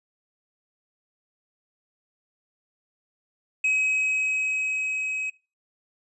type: tone with level ramp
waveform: triangle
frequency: 2544 Hz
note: D#7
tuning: 38 cents sharp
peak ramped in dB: -18 to -25 dBFS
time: 3.64-5.3 s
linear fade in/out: 5 ms
effects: noise-tail reverb RT60 0.3 s tail -21 dB re dry + resampled to 24000 Hz